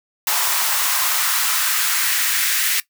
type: noise with high-pass filter sweep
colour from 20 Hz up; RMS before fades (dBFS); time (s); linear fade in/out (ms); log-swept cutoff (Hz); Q
white; -19; 0.27-2.8; 2; 860 to 1900; 1.9
effects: noise-tail reverb RT60 0.1 s tail -17 dB re dry